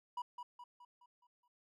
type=tone with echo; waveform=triangle; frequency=974 Hz; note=B5; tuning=24 cents flat; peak=-36 dBFS; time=0.17-0.22 s; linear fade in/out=5 ms; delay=210 ms; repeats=6; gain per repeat=-6 dB; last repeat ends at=1.48 s; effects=none